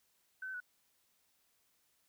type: tone with pitch steps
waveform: sine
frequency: 1522 / 1530 / 1474 Hz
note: F#6 / G6 / F#6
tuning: +48 / -42 / -7 cents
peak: -40 dBFS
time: 0.42-0.603 s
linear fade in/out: 5 ms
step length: 61 ms
effects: white hiss -75 dBFS RMS until 2.08 s